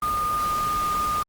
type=tone in noise; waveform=sine; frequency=1220 Hz; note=D#6; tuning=34 cents flat; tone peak=-22 dBFS; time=0.02-1.23 s; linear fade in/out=5 ms; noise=pink; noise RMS=-34 dBFS; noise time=0.02-1.23 s; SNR=+9 dB; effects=Opus 32 kbps